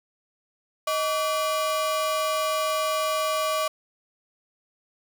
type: ring-modulated tone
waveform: 45% pulse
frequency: 888 Hz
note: A5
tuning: 16 cents sharp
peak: -20 dBFS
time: 0.87-3.68 s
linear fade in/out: 5 ms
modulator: 261 Hz
effects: none